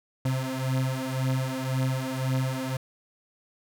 35% pulse beating tone pair, 130 / 131.9 Hz, C3 / C3, -11 / +14 cents, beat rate 1.9 Hz, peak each -27 dBFS, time 0.25-2.77 s, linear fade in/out 5 ms, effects none

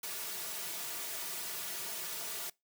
white noise with comb filter, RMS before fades -40 dBFS, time 0.03-2.5 s, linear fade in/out 5 ms, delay 3.8 ms, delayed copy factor -0.9, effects noise-tail reverb RT60 0.2 s tail -23 dB re dry + high-pass 200 Hz 12 dB/octave

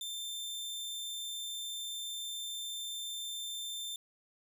sawtooth tone, 3573 Hz, A7, 26 cents sharp, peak -35 dBFS, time 0.01-3.96 s, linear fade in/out 2 ms, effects none

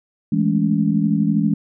sine chord, A major seventh, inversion second, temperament equal with one note detuned, 164.81 / 207.7 / 220 / 281.1 Hz, E3 / G#3 / A3 / C#4, 0 / 0 / 0 / +24 cents, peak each -20 / -18 / -24 / -22 dBFS, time 0.32-1.54 s, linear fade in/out 5 ms, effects none

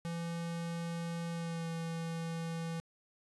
square tone with pitch glide, 168.6 to 165.42 Hz, E3 to E3, +39 to +6 cents, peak -37 dBFS, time 0.05-2.8 s, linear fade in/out 0 ms, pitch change -33 cents, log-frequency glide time 1.32-1.68 s, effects resampled to 24000 Hz + 12-bit

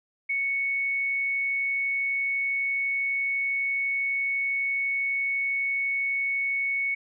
sine tone, 2217 Hz, C#7, in tune, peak -24 dBFS, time 0.29-6.95 s, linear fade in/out 10 ms, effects none

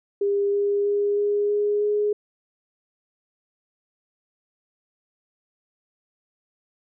sine tone with pitch steps, 402.5 / 405.3 / 408.1 / 411 / 413.8 / 416.7 Hz, G4 / G#4 / G#4 / G#4 / G#4 / G#4, +46 / -42 / -30 / -18 / -6 / +6 cents, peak -19 dBFS, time 0.21-2.13 s, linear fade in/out 5 ms, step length 320 ms, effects none

